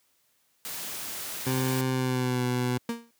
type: noise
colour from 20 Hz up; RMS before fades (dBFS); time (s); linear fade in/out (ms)
white; -36; 0.65-1.81; 0
type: tone with pitch glide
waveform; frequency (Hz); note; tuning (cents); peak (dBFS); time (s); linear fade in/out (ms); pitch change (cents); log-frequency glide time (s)
20% pulse; 130 to 124.49; C3 to B2; -11 to +14; -20; 1.46-2.78; 10; -75; 1.89-2.44
type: tone with exponential decay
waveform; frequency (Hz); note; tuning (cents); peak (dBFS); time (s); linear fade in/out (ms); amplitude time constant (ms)
35% pulse; 233.1; A#3; 0; -24; 2.89-3.11; 2; 47
effects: white hiss -69 dBFS RMS until 3.19 s + high-pass 80 Hz 12 dB/octave